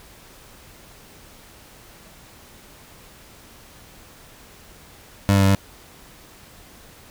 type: tone with pitch steps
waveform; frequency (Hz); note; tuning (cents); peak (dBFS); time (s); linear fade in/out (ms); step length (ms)
25% pulse; 99.5 / 98.1 / 97 / 98; G2 / G2 / G2 / G2; +26 / +2 / -18 / 0; -10; 5.29-5.55; 0; 65
effects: pink hiss -47 dBFS RMS until 7.1 s